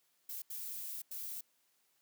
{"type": "noise bursts at uneven times", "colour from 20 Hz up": "violet", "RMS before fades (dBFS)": -43, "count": 3, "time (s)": [[0.29, 0.42], [0.5, 1.02], [1.11, 1.41]], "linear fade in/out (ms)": 5, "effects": ["white hiss -75 dBFS RMS until 2.01 s", "high-pass 150 Hz 12 dB/octave"]}